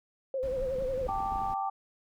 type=tone with vibrato; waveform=sine; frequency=523.3 Hz; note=C5; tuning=in tune; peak=-29 dBFS; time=0.34-1.07 s; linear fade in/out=2 ms; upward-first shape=sine; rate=11 Hz; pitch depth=66 cents each way
type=noise; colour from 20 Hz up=brown; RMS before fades=-41 dBFS; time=0.43-1.54 s; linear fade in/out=0 ms
type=clicks; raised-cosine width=3 ms; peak=-32 dBFS; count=10; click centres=0.755 / 0.786 / 0.823 / 0.976 / 1.014 / 1.092 / 1.205 / 1.323 / 1.358 / 1.419 s
type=chord; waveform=sine; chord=G suspended second; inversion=none; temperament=equal; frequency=784 / 880 / 1174.7 Hz; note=G5 / A5 / D6; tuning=0 / 0 / 0 cents; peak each=-31 / -36 / -36 dBFS; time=1.08-1.7 s; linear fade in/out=10 ms
effects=none